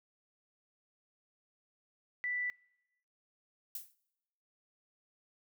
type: tone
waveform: sine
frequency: 1975.5 Hz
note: B6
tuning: in tune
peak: -33 dBFS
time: 2.24-2.5 s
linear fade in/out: 0 ms
type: noise with exponential decay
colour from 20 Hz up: violet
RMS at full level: -38 dBFS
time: 3.75-3.95 s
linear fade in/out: 2 ms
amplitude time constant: 43 ms
effects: noise-tail reverb RT60 1.0 s tail -25 dB re dry